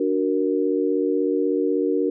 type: chord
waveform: sine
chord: D augmented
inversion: none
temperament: equal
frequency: 293.7 / 370 / 466.2 Hz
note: D4 / F#4 / A#4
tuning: 0 / 0 / 0 cents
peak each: -23 dBFS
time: 0-2.1 s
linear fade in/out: 5 ms
effects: none